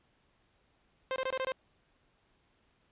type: tone bursts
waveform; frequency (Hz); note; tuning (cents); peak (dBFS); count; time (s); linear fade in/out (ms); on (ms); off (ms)
sawtooth; 523.3; C5; 0; -27; 6; 1.11-1.52; 0; 50; 22
effects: pink hiss -71 dBFS RMS until 2.91 s + resampled to 8000 Hz